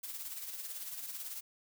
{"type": "noise with tremolo", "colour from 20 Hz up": "blue", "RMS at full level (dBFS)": -41, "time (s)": [0.03, 1.41], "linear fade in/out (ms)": 10, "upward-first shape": "sine", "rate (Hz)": 18, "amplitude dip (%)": 50, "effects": []}